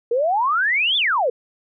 sine exponential two-way sweep, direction up then down, 453.2 to 3600 to 453.2 Hz, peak -16 dBFS, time 0.11-1.3 s, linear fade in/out 5 ms, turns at 0.97 s, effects none

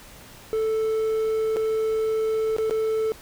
triangle tone with dropouts, 440 Hz, A4, in tune, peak -19 dBFS, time 0.53-3.12 s, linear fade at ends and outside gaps 0 ms, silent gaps 1.562-1.568 / 2.565-2.584 / 2.697-2.709 s, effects pink hiss -46 dBFS RMS until 3.21 s

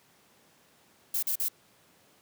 violet noise bursts, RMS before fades -29 dBFS, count 3, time 1.14-1.485 s, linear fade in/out 5 ms, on 87 ms, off 42 ms, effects pink hiss -62 dBFS RMS until 2.21 s + high-pass 150 Hz 12 dB/octave

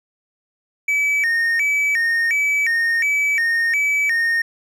triangle tone with vibrato, 2056 Hz, C7, 31 cents flat, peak -14 dBFS, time 0.88-4.42 s, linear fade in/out 5 ms, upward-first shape square, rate 1.4 Hz, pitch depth 190 cents each way, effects none

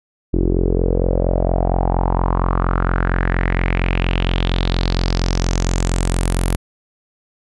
sawtooth tone with low-pass filter sweep, 44.3 Hz, F1, 25 cents sharp, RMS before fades -17 dBFS, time 0.33-6.56 s, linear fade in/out 10 ms, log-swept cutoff 340 to 11000 Hz, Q 4.2, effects none

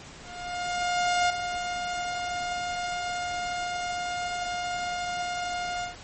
sawtooth tone with ADSR envelope, 710 Hz, F5, 28 cents sharp, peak -17 dBFS, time 0.2-5.96 s, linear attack 1100 ms, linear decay 4 ms, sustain -8 dB, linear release 140 ms, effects pink hiss -45 dBFS RMS until 6.03 s + MP3 32 kbps

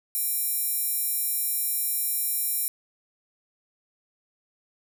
square tone with high-pass filter, 790 Hz, G5, 13 cents sharp, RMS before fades -27 dBFS, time 0.15-2.68 s, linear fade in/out 0 ms, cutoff 11000 Hz, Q 2.2, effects none

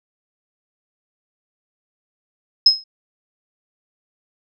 sine tone with exponential decay, 5140 Hz, E8, 45 cents flat, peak -4 dBFS, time 2.66-2.84 s, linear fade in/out 5 ms, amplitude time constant 38 ms, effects none

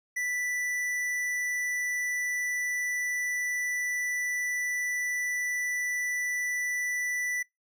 sine tone with tanh clipping, 1975.5 Hz, B6, in tune, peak -30 dBFS, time 0.16-7.43 s, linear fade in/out 10 ms, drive 15 dB, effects noise-tail reverb RT60 0.2 s tail -26 dB re dry

